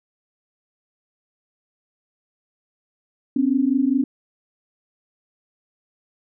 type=tone pair together; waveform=sine; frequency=255.6 / 280.5 Hz; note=C4 / C#4; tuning=-40 / +21 cents; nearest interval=major second; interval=161 cents; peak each=-19 dBFS; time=3.36-4.04 s; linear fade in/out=5 ms; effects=none